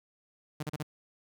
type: tone bursts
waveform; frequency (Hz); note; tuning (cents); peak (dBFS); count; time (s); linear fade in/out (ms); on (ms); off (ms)
sawtooth; 151.3; D#3; -48; -29; 4; 0.6-0.828; 5; 30; 36
effects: none